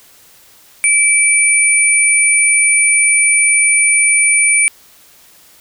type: tone pair together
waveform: sine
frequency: 2309 / 9287 Hz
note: D7 / D9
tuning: -30 / -20 cents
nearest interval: 2 octaves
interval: 2410 cents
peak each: -11 dBFS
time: 0.84-4.68 s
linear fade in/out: 0 ms
effects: white hiss -45 dBFS RMS until 5.6 s